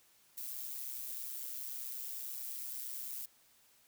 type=noise with amplitude modulation; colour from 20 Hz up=violet; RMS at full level=-40 dBFS; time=0.37-3.26 s; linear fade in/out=10 ms; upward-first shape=sine; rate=129 Hz; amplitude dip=60%; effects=white hiss -67 dBFS RMS until 3.87 s